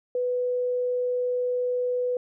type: tone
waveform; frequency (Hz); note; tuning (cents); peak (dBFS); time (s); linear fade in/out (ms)
sine; 495.7; B4; +6; -23; 0.15-2.17; 2
effects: none